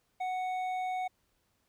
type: tone with hard clipping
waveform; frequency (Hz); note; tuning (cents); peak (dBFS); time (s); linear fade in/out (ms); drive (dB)
sine; 740; F#5; 0; -33; 0.2-1.08; 10; 7
effects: pink hiss -75 dBFS RMS until 1.68 s